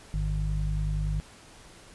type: harmonic tone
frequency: 50.6 Hz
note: G#1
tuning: 44 cents flat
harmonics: 1 / 2 / 3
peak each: -27 / -36 / -31 dBFS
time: 0.14-1.2 s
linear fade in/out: 0 ms
effects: pink hiss -51 dBFS RMS until 1.94 s + resampled to 24000 Hz